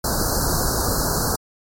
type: band-stop noise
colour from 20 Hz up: pink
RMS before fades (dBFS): -21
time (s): 0.04-1.36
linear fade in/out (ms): 5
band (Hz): 1600 to 4200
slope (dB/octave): 96
effects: MP3 64 kbps